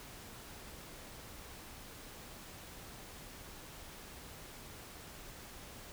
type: silence
effects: pink hiss -51 dBFS RMS until 5.92 s